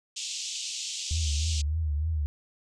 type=band-pass noise; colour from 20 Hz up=white; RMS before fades=-35 dBFS; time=0.16-1.62 s; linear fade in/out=10 ms; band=2700 to 7600 Hz; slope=48 dB/octave
type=tone with vibrato; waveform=sine; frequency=77 Hz; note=D#2; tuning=17 cents flat; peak=-25 dBFS; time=1.11-2.26 s; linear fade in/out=0 ms; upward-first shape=triangle; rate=3.3 Hz; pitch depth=120 cents each way
effects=none